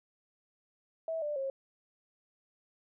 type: tone with pitch steps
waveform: sine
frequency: 650 / 592.6 / 540.3 Hz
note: E5 / D5 / C#5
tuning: -24 / +15 / -44 cents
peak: -32 dBFS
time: 1.08-1.5 s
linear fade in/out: 2 ms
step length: 140 ms
effects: none